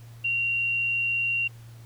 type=tone; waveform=sine; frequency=2757 Hz; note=F7; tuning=23 cents flat; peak=-23 dBFS; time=0.24-1.48 s; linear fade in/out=10 ms; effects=added 116 Hz sine -43 dBFS peak until 1.85 s + pink hiss -56 dBFS RMS until 1.85 s